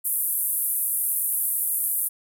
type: band-pass noise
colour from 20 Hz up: white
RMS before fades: -25 dBFS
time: 0.04-2.09 s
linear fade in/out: 20 ms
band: 9700 to 14000 Hz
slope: 48 dB/octave
effects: none